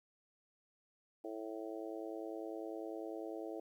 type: harmonic tone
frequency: 110 Hz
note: A2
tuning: in tune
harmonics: 3 / 4 / 5 / 6 / 7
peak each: -45 / -47 / -49 / -49 / -54 dBFS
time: 1.24-3.6 s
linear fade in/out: 5 ms
effects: 12-bit